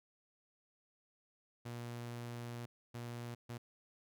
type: tone bursts at uneven times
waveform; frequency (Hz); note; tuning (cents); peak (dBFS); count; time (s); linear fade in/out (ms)
sawtooth; 119.3; A#2; +41; -39; 3; 1.65-2.66 / 2.94-3.35 / 3.49-3.58; 10
effects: none